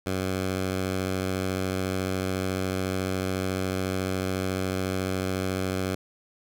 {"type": "tone with vibrato", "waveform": "10% pulse", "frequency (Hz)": 94, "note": "F#2", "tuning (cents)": 28, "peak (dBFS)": -18, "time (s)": [0.06, 5.95], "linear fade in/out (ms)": 5, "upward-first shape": "sine", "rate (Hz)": 14, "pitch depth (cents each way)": 10, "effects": []}